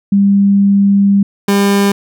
sine / 30% pulse tone pair in turn, 199.2 / 200.1 Hz, G3 / G3, +28 / +36 cents, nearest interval unison, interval 8 cents, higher second, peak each -6 dBFS, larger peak neither, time 0.12-1.23 / 1.48-1.92 s, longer first, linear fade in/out 5 ms, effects none

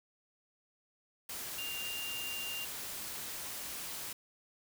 sine tone in noise, 2794 Hz, F7, in tune, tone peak -39 dBFS, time 1.58-2.65 s, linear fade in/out 5 ms, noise white, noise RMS -42 dBFS, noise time 1.29-4.13 s, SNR 0 dB, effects none

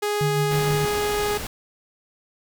sawtooth tone, 415.3 Hz, G#4, in tune, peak -18 dBFS, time 0.02-1.38 s, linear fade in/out 10 ms
sine tone with tremolo, 150 Hz, D3, 37 cents sharp, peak -20 dBFS, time 0.21-0.85 s, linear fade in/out 0 ms, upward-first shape sine, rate 6.4 Hz, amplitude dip 45%
pink noise, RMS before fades -32 dBFS, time 0.51-1.47 s, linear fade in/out 2 ms
effects none

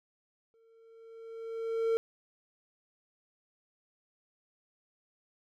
triangle tone with exponential growth, 453.7 Hz, A#4, 47 cents flat, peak -22 dBFS, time 0.54-1.97 s, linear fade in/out 0 ms, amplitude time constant 310 ms, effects none

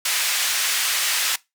pink band-pass noise, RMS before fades -22 dBFS, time 0.05-1.36 s, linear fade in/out 5 ms, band 1900 to 14000 Hz, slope 12 dB/octave, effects noise-tail reverb RT60 0.2 s tail -21 dB re dry

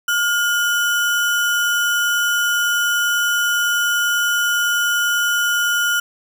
sine tone with sample-and-hold, 1421 Hz, F6, 30 cents sharp, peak -15 dBFS, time 0.08-6 s, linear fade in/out 5 ms, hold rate 4410 Hz, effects none

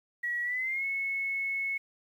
sine tone with pitch glide, 1922 to 2195 Hz, B6 to C#7, -48 to -18 cents, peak -29 dBFS, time 0.23-1.78 s, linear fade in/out 10 ms, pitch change +230 cents, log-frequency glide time 0.43-0.85 s, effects 10-bit

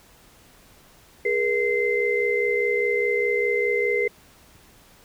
sine tone cluster, 413.5 / 478.4 / 2074 Hz, G#4 / A#4 / C7, -8 / +45 / -16 cents, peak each -24 dBFS, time 1.25-4.08 s, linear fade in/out 5 ms, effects pink hiss -53 dBFS RMS until 5.04 s

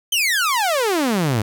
sawtooth exponential sweep, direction down, 3160 to 100.3 Hz, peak -13 dBFS, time 0.12-1.42 s, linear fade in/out 5 ms, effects none

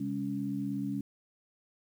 sine tone cluster, 133.3 / 202.7 / 279.3 Hz, C3 / G#3 / C#4, +33 / -42 / +13 cents, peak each -40 / -35 / -34 dBFS, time 0-1.01 s, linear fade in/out 5 ms, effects 10-bit

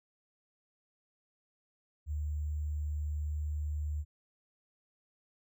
sine tone with sample-and-hold, 75.1 Hz, D2, 39 cents sharp, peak -32 dBFS, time 2.06-4.05 s, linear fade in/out 50 ms, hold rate 7350 Hz, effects none

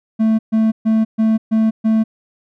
triangle tone bursts, 220.9 Hz, A3, 7 cents sharp, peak -9 dBFS, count 6, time 0.19-2.04 s, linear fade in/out 20 ms, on 200 ms, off 130 ms, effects none

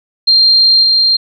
sine tone with level steps, 4186 Hz, C8, in tune, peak -5 / -7 dBFS, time 0.27-1.17 s, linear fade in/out 10 ms, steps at 0.83 s, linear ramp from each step 2 ms, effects none

